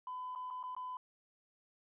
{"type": "tone with dropouts", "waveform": "sine", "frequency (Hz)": 1007, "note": "B5", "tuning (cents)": 33, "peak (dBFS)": -39, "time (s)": [0.07, 0.97], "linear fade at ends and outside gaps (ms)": 2, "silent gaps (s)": [[0.351, 0.358], [0.503, 0.508], [0.629, 0.637], [0.75, 0.765]], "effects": ["tanh soft clip ceiling -36 dBFS"]}